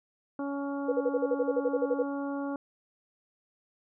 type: harmonic tone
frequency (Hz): 280.5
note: C#4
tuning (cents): +21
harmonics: 1 / 2 / 3 / 4 / 5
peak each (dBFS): -32 / -38 / -42 / -44 / -46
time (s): 0.39-2.56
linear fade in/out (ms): 2
type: tone bursts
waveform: sine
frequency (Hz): 493.9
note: B4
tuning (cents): 0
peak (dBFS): -23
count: 14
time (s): 0.88-2.029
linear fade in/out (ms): 10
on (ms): 44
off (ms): 41
effects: none